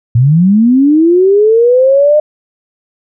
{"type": "linear sweep", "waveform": "sine", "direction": "up", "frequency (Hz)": [111.7, 611], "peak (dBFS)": -4, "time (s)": [0.15, 2.2], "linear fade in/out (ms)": 5, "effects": []}